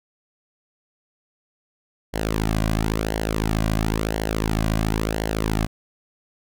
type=tone with flanger; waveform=sawtooth; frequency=53.9 Hz; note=A1; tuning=35 cents flat; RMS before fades=-23 dBFS; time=2.13-5.67 s; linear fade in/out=20 ms; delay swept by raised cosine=0.8 to 2.3 ms; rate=0.97 Hz; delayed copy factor=-0.7; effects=none